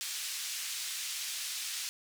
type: band-pass noise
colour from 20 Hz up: white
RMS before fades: -38 dBFS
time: 0.01-1.89 s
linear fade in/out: 0 ms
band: 2400 to 7800 Hz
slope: 12 dB/octave
effects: none